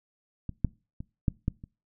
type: clicks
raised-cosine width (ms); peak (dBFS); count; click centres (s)
5; -21 / -11 / -25 / -12 / -14 / -30; 6; 0.493 / 0.647 / 1.005 / 1.282 / 1.481 / 1.639
effects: noise-tail reverb RT60 0.3 s tail -23 dB re dry